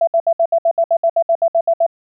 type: tone bursts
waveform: sine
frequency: 669 Hz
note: E5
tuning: 25 cents sharp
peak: -10 dBFS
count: 15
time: 0.01-1.865 s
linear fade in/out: 5 ms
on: 63 ms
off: 65 ms
effects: none